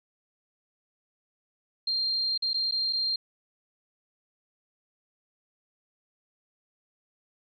sine tone with dropouts, 4188 Hz, C8, 1 cent sharp, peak -25 dBFS, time 1.87-3.16 s, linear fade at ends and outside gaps 5 ms, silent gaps 2.377-2.422 / 2.533-2.542 / 2.712-2.721 / 2.927-2.931 s, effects none

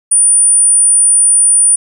sine tone, 9400 Hz, D9, 1 cent sharp, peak -4 dBFS, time 0.11-1.76 s, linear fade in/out 10 ms, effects tanh soft clip ceiling -1 dBFS + 7-bit

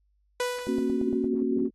sawtooth tone with exponential decay, 493.9 Hz, B4, in tune, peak -20 dBFS, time 0.4-1.28 s, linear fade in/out 2 ms, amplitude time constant 190 ms
sine chord, F# major, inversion first, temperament equal with one note detuned, 233.1 / 271.6 / 370 Hz, A#3 / C#4 / F#4, 0 / -35 / 0 cents, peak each -28 dBFS, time 0.67-1.69 s, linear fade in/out 20 ms
click train, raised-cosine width 2 ms, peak -24 dBFS, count 6, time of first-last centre 0.67-1.243 s, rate 8.72 Hz
effects added 50 Hz sine -65 dBFS peak until 1.74 s + AAC 32 kbps

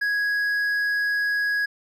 triangle tone with hard clipping, 1662 Hz, G#6, 1 cent sharp, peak -22 dBFS, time 0.01-1.66 s, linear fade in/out 10 ms, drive 7 dB, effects none

